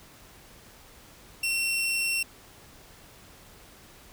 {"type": "tone", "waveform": "sawtooth", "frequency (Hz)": 2718, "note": "F7", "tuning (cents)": -48, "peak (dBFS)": -22, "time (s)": [1.43, 2.23], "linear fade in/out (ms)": 5, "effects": ["pink hiss -52 dBFS RMS until 4.12 s"]}